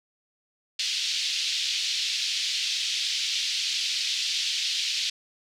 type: band-pass noise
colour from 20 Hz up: white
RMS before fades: -28 dBFS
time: 0.79-5.1 s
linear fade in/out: 5 ms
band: 2800 to 4900 Hz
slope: 24 dB/octave
effects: none